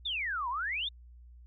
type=exponential two-way sweep; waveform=sine; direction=down then up; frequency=3729 to 932.3 to 3729 Hz; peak=-31 dBFS; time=0.05-0.89 s; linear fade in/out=10 ms; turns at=0.49 s; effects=added 60 Hz sine -50 dBFS peak until 1.46 s